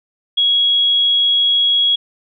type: tone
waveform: sine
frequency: 3322 Hz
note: G#7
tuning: in tune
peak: -11 dBFS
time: 0.37-1.96 s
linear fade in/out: 10 ms
effects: none